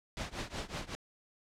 pink noise with tremolo, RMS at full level -36 dBFS, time 0.17-0.95 s, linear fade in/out 0 ms, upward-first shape triangle, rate 5.4 Hz, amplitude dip 95%, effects low-pass 6000 Hz 12 dB/octave

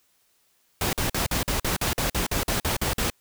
pink noise bursts, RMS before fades -25 dBFS, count 14, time 0.81-3.101 s, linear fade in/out 2 ms, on 120 ms, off 47 ms, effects white hiss -66 dBFS RMS until 3.2 s

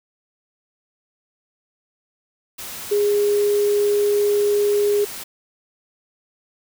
sine tone in noise, 411.3 Hz, G#4, 17 cents flat, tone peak -15 dBFS, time 2.91-5.05 s, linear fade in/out 10 ms, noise white, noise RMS -33 dBFS, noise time 2.58-5.24 s, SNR +15 dB, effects none

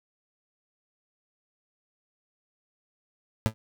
30% pulse tone with exponential decay, 110 Hz, A2, in tune, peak -14 dBFS, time 3.46-3.54 s, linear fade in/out 0 ms, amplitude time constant 16 ms, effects none

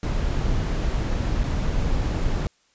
brown noise with dropouts, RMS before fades -23 dBFS, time 0.03-2.47 s, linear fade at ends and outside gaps 1 ms, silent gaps 1.435-1.439 s, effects white hiss -63 dBFS RMS until 2.74 s + resampled to 16000 Hz

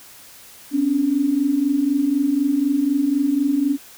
sine tone pair together, 261.6 / 285.6 Hz, C4 / D4, 0 / -48 cents, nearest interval major second, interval 152 cents, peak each -22 / -17 dBFS, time 0.71-3.78 s, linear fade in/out 50 ms, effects white hiss -44 dBFS RMS until 3.97 s

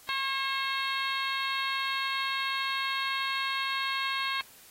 harmonic tone with a mistuned harmonic, 540 Hz, C#5, 45 cents flat, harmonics 2 / 3 / 4 / 5 / 6 / 7 / 8, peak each -33 / -35 / -36 / -37 / -38 / -38 / -39 dBFS, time 0.09-4.41 s, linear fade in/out 0 ms, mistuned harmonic 5, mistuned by -22 cents, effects white hiss -54 dBFS RMS until 4.7 s + AAC 48 kbps

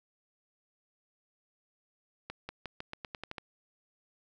accelerating click train, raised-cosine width 0.3 ms, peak -23 dBFS, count 10, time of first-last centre 2.3-3.382 s, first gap 190 ms, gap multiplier 0.88, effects none

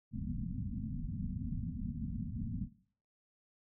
white low-pass noise, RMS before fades -39 dBFS, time 0.11-2.69 s, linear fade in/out 50 ms, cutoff 250 Hz, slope 96 dB/octave, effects noise-tail reverb RT60 0.5 s tail -17 dB re dry

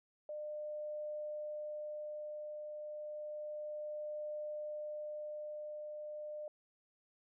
sine tone with tremolo, 602 Hz, D5, 43 cents sharp, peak -39 dBFS, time 0.29-6.48 s, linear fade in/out 2 ms, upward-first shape triangle, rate 0.31 Hz, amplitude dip 35%, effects none

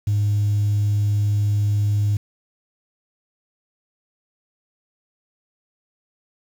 sine tone, 103.3 Hz, G#2, 9 cents flat, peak -15 dBFS, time 0.07-2.17 s, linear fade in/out 5 ms, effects tanh soft clip ceiling -13 dBFS + 7-bit

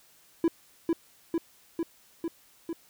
triangle tone with echo, 332.1 Hz, E4, 13 cents sharp, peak -18 dBFS, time 0.44-0.48 s, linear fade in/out 2 ms, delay 450 ms, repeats 5, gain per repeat -2 dB, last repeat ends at 2.73 s, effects white hiss -60 dBFS RMS until 2.89 s

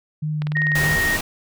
sine tone with vibrato, 151.6 Hz, D#3, 45 cents flat, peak -21 dBFS, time 0.22-0.96 s, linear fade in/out 10 ms, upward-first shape sine, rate 3.2 Hz, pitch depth 20 cents each way
click train, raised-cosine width 0.3 ms, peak -16 dBFS, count 11, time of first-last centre 0.42-0.918 s, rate 20.1 Hz
sine tone, 1864.7 Hz, A#6, in tune, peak -18 dBFS, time 0.55-1.17 s, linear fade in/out 10 ms
pink noise, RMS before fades -25 dBFS, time 0.75-1.21 s, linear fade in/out 5 ms
effects none

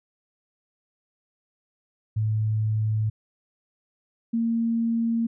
sine tone pair in turn, 108.5 / 229.9 Hz, A2 / A#3, -24 / -24 cents, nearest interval octave + minor second, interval 1300 cents, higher second, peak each -21 dBFS, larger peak neither, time 2.16-3.1 / 4.33-5.27 s, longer neither, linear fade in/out 10 ms, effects none

